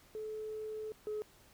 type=tone pair in turn; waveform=sine; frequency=432.5 / 425.1 Hz; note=A4 / G#4; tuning=-30 / +40 cents; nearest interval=unison; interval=30 cents; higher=first; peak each=-38 / -34 dBFS; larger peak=second; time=0.15-0.92 / 1.07-1.22 s; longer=first; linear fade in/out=0 ms; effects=tanh soft clip ceiling -33 dBFS + pink hiss -63 dBFS RMS until 1.53 s